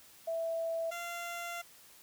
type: tone pair in turn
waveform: sine / 15% pulse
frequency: 659.3 / 690.2 Hz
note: E5 / F5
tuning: 0 / -21 cents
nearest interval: minor second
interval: 79 cents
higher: second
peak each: -32 / -32 dBFS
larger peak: neither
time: 0.27-0.91 / 0.91-1.62 s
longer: second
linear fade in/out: 10 ms
effects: white hiss -58 dBFS RMS until 2.02 s